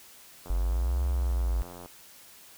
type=click train; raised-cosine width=1 ms; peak=-30 dBFS; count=124; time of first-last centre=0.46-1.859 s; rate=87.9 Hz
type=linear two-way sweep; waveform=sine; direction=up then down; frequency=47.96 to 65.8 to 53.8 Hz; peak=-24 dBFS; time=0.5-1.62 s; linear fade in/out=0 ms; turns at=1.04 s
effects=white hiss -52 dBFS RMS until 2.57 s